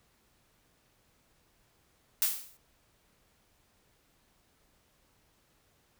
blue noise with exponential decay, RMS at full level -24 dBFS, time 2.22-2.57 s, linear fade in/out 1 ms, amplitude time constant 76 ms, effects pink hiss -69 dBFS RMS until 5.99 s

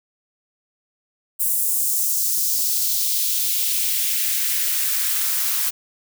blue noise with high-pass filter sweep, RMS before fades -21 dBFS, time 1.39-5.71 s, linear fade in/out 20 ms, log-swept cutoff 9500 to 1000 Hz, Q 1.4, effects none

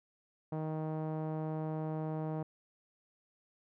sawtooth tone with low-pass filter, 156.6 Hz, D#3, 11 cents sharp, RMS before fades -37 dBFS, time 0.52-2.43 s, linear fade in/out 5 ms, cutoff 780 Hz, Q 1.5, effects none

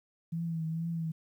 sine tone with vibrato, 164 Hz, E3, 9 cents flat, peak -31 dBFS, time 0.32-1.12 s, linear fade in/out 10 ms, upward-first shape triangle, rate 2.2 Hz, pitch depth 51 cents each way, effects 11-bit

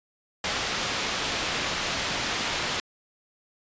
white low-pass noise, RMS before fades -29 dBFS, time 0.44-2.8 s, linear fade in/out 2 ms, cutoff 4100 Hz, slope 12 dB/octave, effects resampled to 16000 Hz

